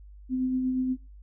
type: tone with tremolo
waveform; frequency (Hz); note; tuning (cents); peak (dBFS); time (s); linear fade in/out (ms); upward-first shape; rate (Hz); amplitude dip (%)
sine; 256.9; C4; -32; -23; 0.29-0.97; 50; sine; 8.4; 30
effects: noise-tail reverb RT60 0.4 s tail -24 dB re dry + added 50 Hz sine -45 dBFS peak until 1.22 s